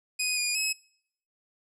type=tone with pitch steps; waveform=15% pulse; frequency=2496 / 2442 / 2567 Hz; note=D#7 / D#7 / E7; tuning=+5 / -33 / -47 cents; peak=-19 dBFS; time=0.19-0.73 s; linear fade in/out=10 ms; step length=180 ms; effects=noise-tail reverb RT60 0.7 s tail -26 dB re dry + low-pass 12000 Hz 12 dB/octave